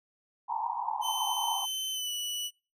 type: band-pass noise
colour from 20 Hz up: pink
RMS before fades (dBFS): -33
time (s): 0.48-1.66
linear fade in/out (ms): 20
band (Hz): 810 to 990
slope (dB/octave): 96
type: tone with pitch glide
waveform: sawtooth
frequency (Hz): 3066 to 2953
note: G7 to F#7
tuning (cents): -39 to -4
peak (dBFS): -29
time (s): 1.01-2.51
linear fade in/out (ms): 50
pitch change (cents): -65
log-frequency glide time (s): 1.92-2.11
effects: noise-tail reverb RT60 0.3 s tail -23 dB re dry